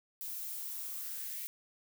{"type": "noise with high-pass filter sweep", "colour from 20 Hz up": "violet", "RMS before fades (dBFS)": -41, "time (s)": [0.21, 1.47], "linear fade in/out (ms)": 0, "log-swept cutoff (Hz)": [440, 2200], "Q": 3.2, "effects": []}